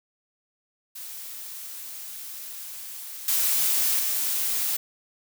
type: noise with level steps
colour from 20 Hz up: blue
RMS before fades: -38 / -23 / -26 dBFS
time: 0.95-4.77 s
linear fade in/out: 10 ms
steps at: 3.28 / 3.99 s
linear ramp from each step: 2 ms
effects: none